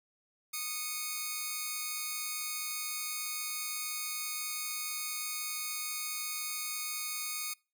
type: tone pair together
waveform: 5% pulse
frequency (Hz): 1238.1 / 2206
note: D#6 / C#7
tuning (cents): -9 / -9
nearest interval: minor seventh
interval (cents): 1000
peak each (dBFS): -27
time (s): 0.53-7.54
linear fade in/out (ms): 10
effects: noise-tail reverb RT60 0.3 s tail -24 dB re dry